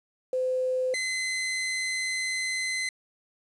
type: tone pair in turn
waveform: sine / sawtooth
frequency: 512 / 2048 Hz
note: C5 / C7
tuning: -38 / -38 cents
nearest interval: 2 octaves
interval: 2400 cents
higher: second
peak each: -24 dBFS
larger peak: neither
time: 0.33-0.94 / 0.94-2.89 s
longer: second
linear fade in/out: 2 ms
effects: resampled to 24000 Hz + 9-bit